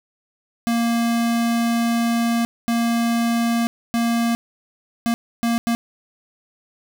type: tone bursts at uneven times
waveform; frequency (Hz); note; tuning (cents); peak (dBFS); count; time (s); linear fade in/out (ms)
square; 233.1; A#3; 0; -18; 6; 0.67-2.45 / 2.68-3.67 / 3.94-4.35 / 5.06-5.14 / 5.43-5.58 / 5.67-5.75; 0
effects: none